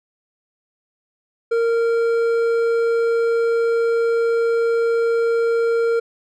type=tone with hard clipping; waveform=triangle; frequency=462.3 Hz; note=A#4; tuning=14 cents flat; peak=-17 dBFS; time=1.51-6 s; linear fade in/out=10 ms; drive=10 dB; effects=none